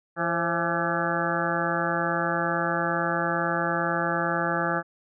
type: harmonic tone with a mistuned harmonic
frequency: 168.9 Hz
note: E3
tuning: 42 cents sharp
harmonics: 1 / 2 / 3 / 4 / 5 / 7 / 8 / 9 / 10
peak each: -32 / -32 / -32 / -32 / -32 / -32 / -32 / -32 / -32 dBFS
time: 0.16-4.83 s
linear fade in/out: 50 ms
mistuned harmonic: 3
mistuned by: +67 cents
effects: none